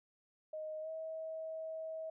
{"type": "tone with pitch glide", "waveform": "sine", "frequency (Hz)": [622.3, 640.5], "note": ["D#5", "E5"], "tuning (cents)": [0, -50], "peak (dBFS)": -40, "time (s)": [0.53, 2.1], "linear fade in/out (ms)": 5, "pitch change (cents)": 50, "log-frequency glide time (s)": [0.81, 0.89], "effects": []}